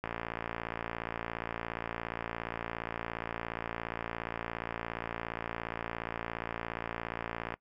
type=click train; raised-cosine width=0.5 ms; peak=-20 dBFS; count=430; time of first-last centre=0.04-7.54 s; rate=57.2 Hz; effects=noise-tail reverb RT60 0.1 s tail -21 dB re dry